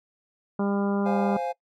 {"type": "harmonic tone", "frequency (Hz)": 200.2, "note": "G3", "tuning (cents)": 37, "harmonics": [1, 2, 3, 4, 5, 6, 7], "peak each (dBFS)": [-24, -30, -34, -36, -38, -40, -41], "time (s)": [0.59, 1.37], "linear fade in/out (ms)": 5}
{"type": "chord", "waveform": "triangle", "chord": "F minor", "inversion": "second", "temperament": "equal", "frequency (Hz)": [523.3, 698.5, 830.6], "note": ["C5", "F5", "Ab5"], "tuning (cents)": [0, 0, 0], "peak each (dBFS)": -29, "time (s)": [1.05, 1.53], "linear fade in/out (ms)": 20}
{"effects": ["noise-tail reverb RT60 0.1 s tail -21 dB re dry"]}